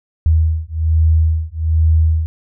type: beating tone pair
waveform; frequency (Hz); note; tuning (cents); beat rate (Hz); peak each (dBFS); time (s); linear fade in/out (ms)
sine; 79.3 / 80.5; D#2 / E2; +33 / -41; 1.2; -14; 0.26-2.26; 0
effects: none